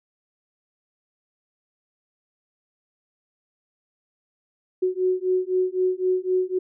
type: beating tone pair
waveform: sine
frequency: 367.4 / 371.3 Hz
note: F#4 / F#4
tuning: -12 / +6 cents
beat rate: 3.9 Hz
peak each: -23 dBFS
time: 4.82-6.59 s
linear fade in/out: 10 ms
effects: none